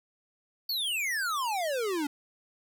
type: exponential sweep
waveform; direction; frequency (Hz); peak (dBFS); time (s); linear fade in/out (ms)
square; down; 4578 to 278.2; -29; 0.69-2.07; 5
effects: none